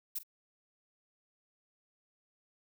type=noise with echo; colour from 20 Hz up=violet; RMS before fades=-36 dBFS; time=0.15-0.19 s; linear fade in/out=10 ms; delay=44 ms; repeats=1; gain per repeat=-15 dB; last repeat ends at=0.234 s; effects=none